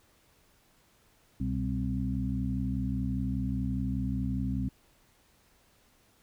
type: harmonic tone with a mistuned harmonic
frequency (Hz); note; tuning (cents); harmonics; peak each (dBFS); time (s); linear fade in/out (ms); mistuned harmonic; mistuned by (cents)
65; C2; -11; 1 / 2 / 3 / 4; -34 / -34 / -34 / -34; 1.4-4.69; 5; 2; -91
effects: pink hiss -65 dBFS RMS until 6.22 s